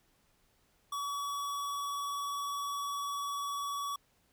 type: tone with vibrato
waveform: square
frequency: 1135 Hz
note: C#6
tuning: 41 cents sharp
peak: -35 dBFS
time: 0.92-3.96 s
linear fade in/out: 5 ms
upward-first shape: sine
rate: 20 Hz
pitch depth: 19 cents each way
effects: pink hiss -71 dBFS RMS until 4.32 s